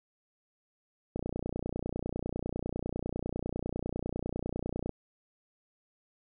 click train, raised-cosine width 2 ms, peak -21 dBFS, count 113, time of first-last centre 1.16-4.893 s, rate 30 Hz, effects none

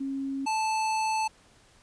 sine / square tone pair in turn, 272.1 / 876.4 Hz, C#4 / A5, -32 / -7 cents, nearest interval octave + minor sixth, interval 2025 cents, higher second, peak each -29 / -26 dBFS, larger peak second, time 0-0.46 / 0.46-1.28 s, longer second, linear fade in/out 10 ms, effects pink hiss -59 dBFS RMS until 1.82 s + resampled to 22050 Hz

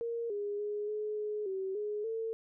sine tone with pitch steps, 465.8 / 409.5 / 416 / 424.3 / 421.7 / 382.4 / 418.7 / 449.3 Hz, A#4 / G#4 / G#4 / G#4 / G#4 / G4 / G#4 / A4, -1 / -24 / +3 / +37 / +26 / -43 / +14 / +36 cents, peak -33 dBFS, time 0.01-2.33 s, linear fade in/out 0 ms, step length 290 ms, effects none

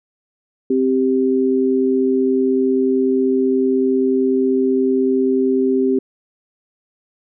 sine tone pair together, 261.6 / 392 Hz, C4 / G4, 0 / 0 cents, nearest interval perfect fifth, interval 700 cents, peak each -16 dBFS, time 0.7-5.99 s, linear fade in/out 5 ms, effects none

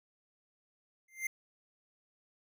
square tone with exponential growth, 2093 Hz, C7, in tune, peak -30 dBFS, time 1.08-1.27 s, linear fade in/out 5 ms, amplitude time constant 40 ms, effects none

